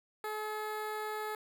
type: tone with notch filter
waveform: 15% pulse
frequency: 427.9 Hz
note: A4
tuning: 48 cents flat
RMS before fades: -38 dBFS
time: 0.24-1.35 s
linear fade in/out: 2 ms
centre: 5800 Hz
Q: 0.83
effects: none